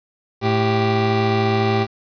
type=tone pair together; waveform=25% pulse; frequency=110 / 392 Hz; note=A2 / G4; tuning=0 / 0 cents; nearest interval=octave + minor seventh; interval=2200 cents; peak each=-15 dBFS; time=0.41-1.87 s; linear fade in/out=50 ms; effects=resampled to 11025 Hz + 7-bit